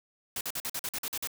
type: noise bursts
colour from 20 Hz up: white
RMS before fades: -34 dBFS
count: 10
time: 0.36-1.273 s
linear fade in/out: 2 ms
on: 49 ms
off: 47 ms
effects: none